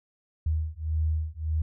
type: beating tone pair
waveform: sine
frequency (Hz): 77.78 / 79.48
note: D#2 / D#2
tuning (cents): 0 / +37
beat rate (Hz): 1.7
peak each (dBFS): -28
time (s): 0.46-1.62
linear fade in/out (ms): 5
effects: none

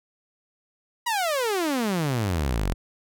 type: exponential sweep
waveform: sawtooth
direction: down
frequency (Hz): 987.8 to 40.5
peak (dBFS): -19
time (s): 1.06-2.74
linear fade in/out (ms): 10
effects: none

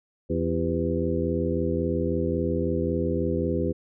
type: harmonic tone with a mistuned harmonic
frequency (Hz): 83.7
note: E2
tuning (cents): +27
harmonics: 1 / 2 / 3 / 4 / 5 / 6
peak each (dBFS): -30 / -30 / -30 / -30 / -30 / -30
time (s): 0.29-3.73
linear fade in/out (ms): 20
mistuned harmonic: 5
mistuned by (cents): -77
effects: none

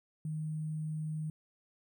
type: tone with sample-and-hold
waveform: sine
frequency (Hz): 155.56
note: D#3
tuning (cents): 0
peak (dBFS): -34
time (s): 0.25-1.3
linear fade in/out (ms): 2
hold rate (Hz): 8820
effects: none

